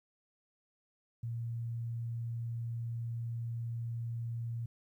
sine tone, 116.54 Hz, A#2, in tune, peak -35 dBFS, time 1.23-4.66 s, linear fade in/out 5 ms, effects 12-bit

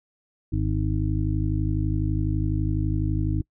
harmonic tone, 52 Hz, G#1, 3 cents sharp, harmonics 1 / 2 / 3 / 5 / 6, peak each -26 / -25 / -31 / -34 / -30 dBFS, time 0.52-3.42 s, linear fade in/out 10 ms, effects noise-tail reverb RT60 0.1 s tail -25 dB re dry

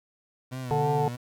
30% pulse tone with vibrato, 124.6 Hz, B2, 16 cents sharp, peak -30 dBFS, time 0.51-1.17 s, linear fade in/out 20 ms, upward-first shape sine, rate 3.1 Hz, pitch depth 82 cents each way
harmonic tone, 146.83 Hz, D3, in tune, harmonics 1 / 3 / 5 / 6, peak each -27 / -27 / -29 / -29 dBFS, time 0.71-1.08 s, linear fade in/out 0 ms
effects 9-bit

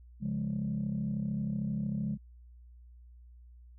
sine chord, Db major, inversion none, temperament equal, 138.59 / 174.61 / 207.7 Hz, Db3 / F3 / Ab3, 0 / 0 / 0 cents, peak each -35 / -36 / -32 dBFS, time 0.2-2.18 s, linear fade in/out 50 ms, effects tanh soft clip ceiling -25 dBFS + added 60 Hz sine -51 dBFS peak until 3.78 s

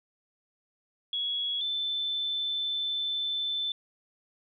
sine tone pair in turn, 3348 / 3528 Hz, G#7 / A7, +13 / +4 cents, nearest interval minor second, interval 91 cents, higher second, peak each -28 dBFS, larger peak neither, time 1.13-1.61 / 1.61-3.72 s, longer second, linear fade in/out 2 ms, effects none

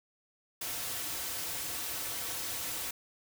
white noise with comb filter, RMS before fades -37 dBFS, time 0.61-2.91 s, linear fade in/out 5 ms, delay 4.9 ms, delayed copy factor -0.55, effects none

